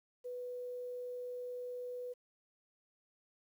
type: tone with quantisation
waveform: sine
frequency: 494.2 Hz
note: B4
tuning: 1 cent sharp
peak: -40 dBFS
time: 0.24-2.14 s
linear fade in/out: 20 ms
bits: 11
effects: none